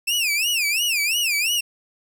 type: tone with vibrato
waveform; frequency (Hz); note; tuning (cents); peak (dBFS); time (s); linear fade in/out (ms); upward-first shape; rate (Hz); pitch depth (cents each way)
sawtooth; 2591; E7; -30; -16; 0.07-1.61; 10; sine; 2.9; 220
effects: 9-bit